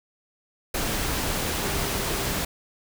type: tone in noise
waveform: sine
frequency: 398.5 Hz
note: G4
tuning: 28 cents sharp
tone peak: -37 dBFS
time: 1.64-2.36 s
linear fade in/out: 5 ms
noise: pink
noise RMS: -27 dBFS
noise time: 0.74-2.45 s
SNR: -13 dB
effects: none